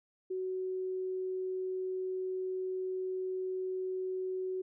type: tone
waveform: sine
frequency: 373 Hz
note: F#4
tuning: 14 cents sharp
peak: -33 dBFS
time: 0.3-4.62 s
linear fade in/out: 10 ms
effects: none